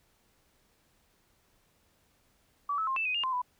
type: tone with pitch steps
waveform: sine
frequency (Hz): 1148 / 1302 / 1061 / 2645 / 2504 / 2818 / 1039 / 993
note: D6 / E6 / C6 / E7 / D#7 / F7 / C6 / B5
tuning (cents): -40 / -22 / +24 / +5 / +10 / +15 / -12 / +9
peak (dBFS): -28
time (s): 2.69-3.418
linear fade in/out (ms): 5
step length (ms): 91
effects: pink hiss -69 dBFS RMS until 3.59 s